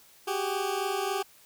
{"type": "tone pair together", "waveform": "20% pulse", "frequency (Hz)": [380.2, 403.8], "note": ["F#4", "G#4"], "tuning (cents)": [47, -49], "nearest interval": "minor second", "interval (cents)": 104, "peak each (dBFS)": -26, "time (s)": [0.27, 1.23], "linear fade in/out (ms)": 10, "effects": ["white hiss -57 dBFS RMS until 1.45 s"]}